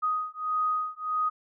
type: beating tone pair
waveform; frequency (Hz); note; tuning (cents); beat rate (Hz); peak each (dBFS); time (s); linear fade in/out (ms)
sine; 1248 / 1249.6; D#6 / D#6; +5 / +7; 1.6; -29; 0.02-1.3; 20
effects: none